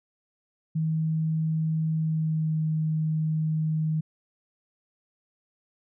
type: tone with pitch glide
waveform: sine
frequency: 158.9 to 156.89 Hz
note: D#3 to D#3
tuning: +37 to +15 cents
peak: -23 dBFS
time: 0.75-4.01 s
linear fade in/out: 10 ms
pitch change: -22 cents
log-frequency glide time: 1.96-2.62 s
effects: none